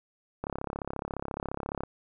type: click train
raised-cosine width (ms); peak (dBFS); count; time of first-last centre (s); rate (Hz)
1; -19; 49; 0.44-1.835; 34.4
effects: none